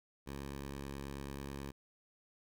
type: tone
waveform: 10% pulse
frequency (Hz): 69.3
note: C#2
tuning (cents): 0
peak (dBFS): -34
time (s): 0.26-1.72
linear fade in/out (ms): 20
effects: none